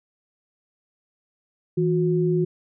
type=tone pair together; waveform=sine; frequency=162.7 / 362.1 Hz; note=E3 / F#4; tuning=-22 / -37 cents; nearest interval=octave + major second; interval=1385 cents; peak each=-21 dBFS; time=1.77-2.45 s; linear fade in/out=10 ms; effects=none